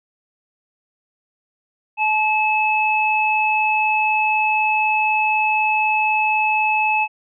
sine tone pair together, 860 / 2596 Hz, A5 / E7, -40 / -27 cents, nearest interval octave + perfect fifth, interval 1913 cents, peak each -18 dBFS, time 1.97-7.08 s, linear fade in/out 50 ms, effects none

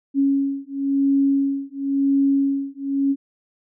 sine beating tone pair, 275.7 / 276.66 Hz, C#4 / C#4, -9 / -3 cents, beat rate 0.96 Hz, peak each -20 dBFS, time 0.14-3.16 s, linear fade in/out 50 ms, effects none

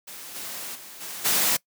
white noise with level steps, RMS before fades -40 / -35 / -43 / -36 / -22 dBFS, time 0.07-1.57 s, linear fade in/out 10 ms, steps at 0.34 / 0.74 / 1 / 1.24 s, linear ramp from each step 20 ms, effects noise-tail reverb RT60 0.1 s tail -22 dB re dry + high-pass 150 Hz 12 dB/octave

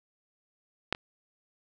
clicks, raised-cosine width 0.3 ms, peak -9 / -25 dBFS, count 2, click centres 0.926 / 0.949 s, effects none

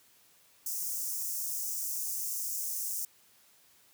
white high-pass noise, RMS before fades -35 dBFS, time 0.66-3.05 s, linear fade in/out 2 ms, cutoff 5600 Hz, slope 48 dB/octave, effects white hiss -63 dBFS RMS until 3.93 s + high-pass 60 Hz 12 dB/octave

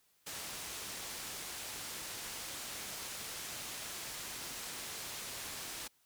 white low-pass noise, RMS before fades -44 dBFS, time 0.26-5.88 s, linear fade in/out 10 ms, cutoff 9800 Hz, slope 12 dB/octave, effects white hiss -72 dBFS RMS until 6.05 s

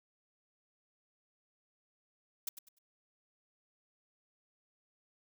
blue noise with echo, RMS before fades -36 dBFS, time 2.47-2.49 s, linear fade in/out 5 ms, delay 99 ms, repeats 3, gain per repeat -11 dB, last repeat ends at 2.787 s, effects none

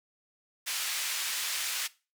pink band-pass noise, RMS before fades -33 dBFS, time 0.66-1.88 s, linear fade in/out 20 ms, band 2100 to 14000 Hz, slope 12 dB/octave, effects noise-tail reverb RT60 0.3 s tail -19 dB re dry

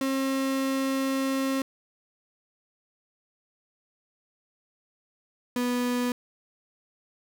35% pulse tone pair in turn, 268.4 / 245.8 Hz, C4 / B3, +44 / -8 cents, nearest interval major second, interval 152 cents, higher first, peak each -23 dBFS, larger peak neither, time 0.01-1.62 / 5.56-6.12 s, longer first, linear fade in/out 2 ms, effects none

